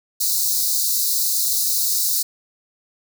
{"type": "high-pass noise", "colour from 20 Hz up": "white", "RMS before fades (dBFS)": -20, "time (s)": [0.2, 2.23], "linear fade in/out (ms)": 10, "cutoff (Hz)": 3900, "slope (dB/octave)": 96, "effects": []}